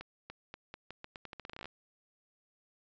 accelerating click train, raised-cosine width 0.3 ms, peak -28 dBFS, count 19, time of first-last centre 0.01-1.656 s, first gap 290 ms, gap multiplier 0.83, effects resampled to 16000 Hz

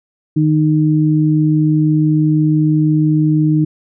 sine tone pair together, 154 / 308 Hz, D#3 / D#4, -17 / -17 cents, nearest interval octave, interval 1200 cents, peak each -12 / -13 dBFS, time 0.36-3.65 s, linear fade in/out 10 ms, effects none

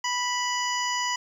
harmonic tone, 985 Hz, B5, 5 cents flat, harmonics 1 / 2 / 3 / 5 / 6 / 7, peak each -28 / -31 / -33 / -35 / -36 / -36 dBFS, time 0.04-1.16 s, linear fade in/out 5 ms, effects 9-bit

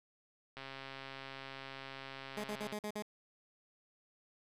click train, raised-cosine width 0.3 ms, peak -30 dBFS, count 292, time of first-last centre 0.57-2.726 s, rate 135 Hz
15% pulse tone bursts, 210 Hz, G#3, 19 cents sharp, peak -32 dBFS, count 6, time 2.37-3.023 s, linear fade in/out 2 ms, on 68 ms, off 49 ms
effects resampled to 32000 Hz

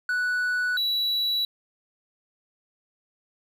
triangle tone pair in turn, 1480 / 3925 Hz, F#6 / B7, 0 / -11 cents, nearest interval octave + perfect fourth, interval 1689 cents, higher second, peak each -21 dBFS, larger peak neither, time 0.09-0.77 / 0.77-1.45 s, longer neither, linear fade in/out 2 ms, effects none

